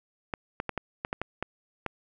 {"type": "clicks", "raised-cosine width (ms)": 0.5, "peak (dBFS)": -15, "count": 9, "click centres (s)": [0.338, 0.601, 0.693, 0.777, 1.049, 1.129, 1.216, 1.426, 1.863], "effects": []}